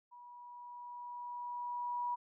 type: tone with level ramp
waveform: sine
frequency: 970 Hz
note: B5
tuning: 31 cents flat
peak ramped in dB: -52 to -33 dBFS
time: 0.11-2.16 s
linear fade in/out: 20 ms
effects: none